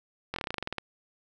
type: slowing click train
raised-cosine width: 0.3 ms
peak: -16 dBFS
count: 13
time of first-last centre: 0.34-0.783 s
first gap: 22 ms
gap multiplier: 1.09
effects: none